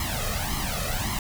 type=noise with flanger; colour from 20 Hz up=pink; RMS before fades=-28 dBFS; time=0-1.19 s; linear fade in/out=2 ms; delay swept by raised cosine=0.96 to 1.61 ms; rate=1.8 Hz; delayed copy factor=+0.85; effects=none

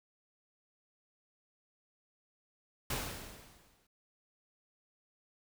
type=noise with exponential decay; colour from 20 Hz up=pink; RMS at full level=-34 dBFS; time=2.9-3.87 s; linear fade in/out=5 ms; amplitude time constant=210 ms; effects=none

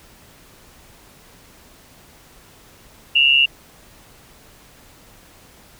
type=tone pair together; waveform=sine; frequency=2723 / 2862 Hz; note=F7 / F7; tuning=-44 / +42 cents; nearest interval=minor second; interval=86 cents; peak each=-14 dBFS; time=3.15-3.46 s; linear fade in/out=10 ms; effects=pink hiss -48 dBFS RMS until 5.79 s

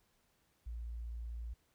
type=tone; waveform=sine; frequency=57.8 Hz; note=A#1; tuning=14 cents flat; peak=-40 dBFS; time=0.66-1.54 s; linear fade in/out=10 ms; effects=pink hiss -75 dBFS RMS until 1.74 s

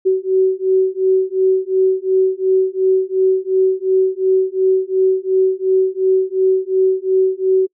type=beating tone pair; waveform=sine; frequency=376.3 / 379.1 Hz; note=F#4 / F#4; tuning=+29 / +42 cents; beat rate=2.8 Hz; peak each=-15 dBFS; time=0.05-7.67 s; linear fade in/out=20 ms; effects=noise-tail reverb RT60 0.1 s tail -26 dB re dry

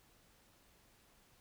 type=silence; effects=pink hiss -68 dBFS RMS until 1.4 s

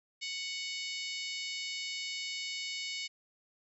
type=harmonic tone; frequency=740 Hz; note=F#5; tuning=in tune; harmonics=3 / 4 / 5 / 6 / 7 / 8 / 9 / 10; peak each=-41 / -43 / -45 / -43 / -45 / -51 / -52 / -50 dBFS; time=0.21-3.08 s; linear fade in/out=20 ms; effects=none

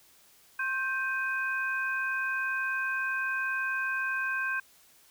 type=tone cluster; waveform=sine; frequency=1067 / 1565 / 2506 Hz; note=C6 / G6 / D#7; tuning=+34 / -3 / +12 cents; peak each=-37 / -29 / -37 dBFS; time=0.59-4.6 s; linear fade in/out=5 ms; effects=white hiss -60 dBFS RMS until 5.1 s

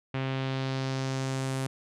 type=tone with low-pass filter sweep; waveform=sawtooth; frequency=133 Hz; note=C3; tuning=29 cents sharp; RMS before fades=-31 dBFS; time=0.14-1.67 s; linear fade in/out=5 ms; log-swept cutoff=2700 to 10000 Hz; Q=1.7; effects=none

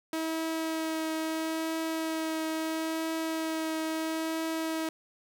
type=tone with vibrato; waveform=sawtooth; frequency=320.7 Hz; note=E4; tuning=48 cents flat; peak=-26 dBFS; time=0.13-4.89 s; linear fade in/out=2 ms; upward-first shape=triangle; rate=0.75 Hz; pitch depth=15 cents each way; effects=10-bit

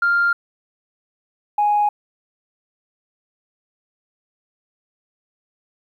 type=tone pair in turn; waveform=sine; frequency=1396.9 / 830.6 Hz; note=F6 / G#5; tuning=0 / 0 cents; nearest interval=major sixth; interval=900 cents; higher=first; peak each=-13 dBFS; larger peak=neither; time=0.02-0.33 / 1.58-1.89 s; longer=neither; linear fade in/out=5 ms; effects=tanh soft clip ceiling -10 dBFS + 9-bit

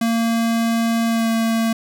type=tone with pitch glide; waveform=square; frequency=229.3 to 226.5 Hz; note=A#3 to A#3; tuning=-28 to -50 cents; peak=-17 dBFS; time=0.01-1.73 s; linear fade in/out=5 ms; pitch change=-22 cents; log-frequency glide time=1.07-1.29 s; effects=none

